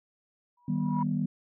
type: tone with exponential growth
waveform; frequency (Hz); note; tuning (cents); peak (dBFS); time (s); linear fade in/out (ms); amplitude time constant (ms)
sine; 972; B5; -28; -27; 0.57-1.03; 5; 100
type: chord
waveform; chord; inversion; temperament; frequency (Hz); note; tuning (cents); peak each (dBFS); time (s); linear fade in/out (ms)
sine; Eb augmented; none; just; 155.56 / 194.45 / 243.1; Eb3 / G3 / B3; 0 / -14 / -27; -30; 0.68-1.26; 5
effects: tanh soft clip ceiling -16 dBFS